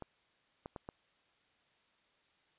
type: clicks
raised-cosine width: 1 ms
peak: -29 dBFS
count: 4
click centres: 0.023 / 0.659 / 0.762 / 0.889 s
effects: white hiss -72 dBFS RMS until 2.58 s + resampled to 8000 Hz